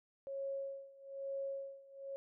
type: tone with tremolo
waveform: sine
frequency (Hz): 548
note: C#5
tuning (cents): -20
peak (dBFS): -37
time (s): 0.27-2.16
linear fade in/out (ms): 0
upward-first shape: sine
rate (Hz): 1.1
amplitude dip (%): 90
effects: none